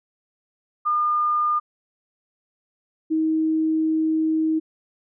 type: tone pair in turn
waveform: sine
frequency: 1211 / 316.8 Hz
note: D#6 / D#4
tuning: -47 / +31 cents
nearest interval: octave + major seventh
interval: 2322 cents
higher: first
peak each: -18 dBFS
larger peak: neither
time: 0.85-1.6 / 3.1-4.6 s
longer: second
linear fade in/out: 20 ms
effects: none